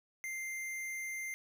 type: tone with hard clipping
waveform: sine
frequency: 2093 Hz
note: C7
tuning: in tune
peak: -39 dBFS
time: 0.24-1.34 s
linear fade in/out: 0 ms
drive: 18 dB
effects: none